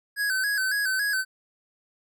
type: tone with vibrato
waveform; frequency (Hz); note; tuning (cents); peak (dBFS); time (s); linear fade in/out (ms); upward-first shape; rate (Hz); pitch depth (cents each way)
square; 1594; G6; +28; -24; 0.16-1.25; 50; square; 3.6; 73
effects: none